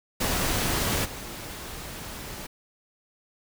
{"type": "noise with level steps", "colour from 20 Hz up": "pink", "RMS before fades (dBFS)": [-26, -38], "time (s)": [0.2, 2.47], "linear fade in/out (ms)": 10, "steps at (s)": 1.04, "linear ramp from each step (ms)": 20, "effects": []}